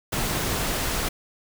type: noise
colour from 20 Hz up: pink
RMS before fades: -26 dBFS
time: 0.12-1.09 s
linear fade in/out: 10 ms
effects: none

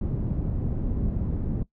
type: low-pass noise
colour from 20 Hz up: pink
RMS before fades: -27 dBFS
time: 0.01-1.63 s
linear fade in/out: 2 ms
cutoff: 230 Hz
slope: 12 dB/octave
effects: noise-tail reverb RT60 0.1 s tail -19 dB re dry

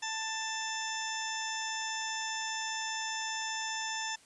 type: harmonic tone with a mistuned harmonic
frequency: 885 Hz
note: A5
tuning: 10 cents sharp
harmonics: 1 / 2 / 3 / 4 / 6 / 7 / 8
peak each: -39 / -39 / -44 / -42 / -42 / -45 / -44 dBFS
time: 0.02-4.16 s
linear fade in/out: 10 ms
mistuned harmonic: 7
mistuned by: +21 cents
effects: white hiss -60 dBFS RMS until 4.25 s + resampled to 22050 Hz

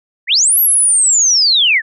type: linear two-way sweep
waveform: sine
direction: up then down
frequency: 1661.2 to 11840 to 1661.2 Hz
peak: -8 dBFS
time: 0.27-1.82 s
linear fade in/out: 50 ms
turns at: 0.59 s
effects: none

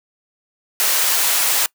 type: high-pass noise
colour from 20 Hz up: white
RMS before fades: -17 dBFS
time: 0.8-1.66 s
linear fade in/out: 0 ms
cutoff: 560 Hz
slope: 12 dB/octave
effects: noise-tail reverb RT60 0.1 s tail -24 dB re dry

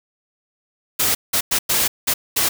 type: noise bursts at uneven times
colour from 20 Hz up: white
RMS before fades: -18 dBFS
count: 6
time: 0.99-1.15 / 1.33-1.41 / 1.51-1.59 / 1.69-1.88 / 2.07-2.14 / 2.36-2.49 s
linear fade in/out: 10 ms
effects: none

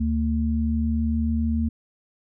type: tone pair together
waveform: sine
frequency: 75.65 / 226.7 Hz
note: D#2 / A#3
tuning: -48 / -48 cents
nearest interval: octave + perfect fifth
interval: 1900 cents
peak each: -23 dBFS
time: 0-1.69 s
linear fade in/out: 10 ms
effects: none

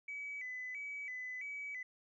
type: tone with vibrato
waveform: sine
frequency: 2140 Hz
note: C7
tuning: 38 cents sharp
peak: -40 dBFS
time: 0.08-1.83 s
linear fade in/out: 5 ms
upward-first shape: square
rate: 1.5 Hz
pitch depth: 110 cents each way
effects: tanh soft clip ceiling -36 dBFS

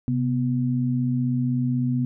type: tone pair together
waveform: sine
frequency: 130.63 / 246.6 Hz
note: C3 / B3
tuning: -2 / -2 cents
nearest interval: major seventh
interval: 1100 cents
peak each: -23 dBFS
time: 0.08-2.05 s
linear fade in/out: 0 ms
effects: none

